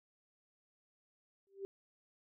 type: tone with exponential growth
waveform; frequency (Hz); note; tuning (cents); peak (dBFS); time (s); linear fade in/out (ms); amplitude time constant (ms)
sine; 392; G4; 0; -36; 1.47-1.65; 0; 37
effects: none